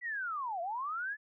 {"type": "linear two-way sweep", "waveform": "sine", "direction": "down then up", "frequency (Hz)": [1987, 659.3, 1751], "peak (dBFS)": -34, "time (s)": [0.01, 1.17], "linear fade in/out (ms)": 50, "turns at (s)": 0.61, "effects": []}